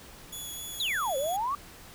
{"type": "tone with vibrato", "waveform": "10% pulse", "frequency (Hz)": 3390, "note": "G#7", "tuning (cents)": 35, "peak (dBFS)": -30, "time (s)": [0.32, 1.37], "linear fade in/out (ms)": 10, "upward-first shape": "sine", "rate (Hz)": 3.7, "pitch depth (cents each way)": 12}
{"type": "exponential two-way sweep", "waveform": "sine", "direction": "down then up", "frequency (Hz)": [4094, 517, 1190], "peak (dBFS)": -27, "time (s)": [0.8, 1.55], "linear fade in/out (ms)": 2, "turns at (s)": 1.17}
{"effects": ["pink hiss -49 dBFS RMS until 1.94 s"]}